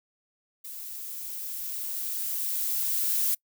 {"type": "noise with level ramp", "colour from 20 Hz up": "violet", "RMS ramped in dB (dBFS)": [-40, -25], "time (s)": [0.64, 3.35], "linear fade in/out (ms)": 10, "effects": ["noise-tail reverb RT60 0.1 s tail -26 dB re dry"]}